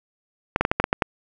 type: clicks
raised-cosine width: 0.5 ms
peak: -3 dBFS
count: 8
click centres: 0.561 / 0.61 / 0.651 / 0.715 / 0.8 / 0.841 / 0.929 / 1.022 s
effects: none